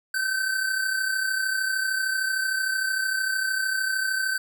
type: tone pair together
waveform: square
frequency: 1534.8 / 1568 Hz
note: G6 / G6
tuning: -37 / 0 cents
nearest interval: unison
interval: 37 cents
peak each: -25 / -32 dBFS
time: 0.14-4.38 s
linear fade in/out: 5 ms
effects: none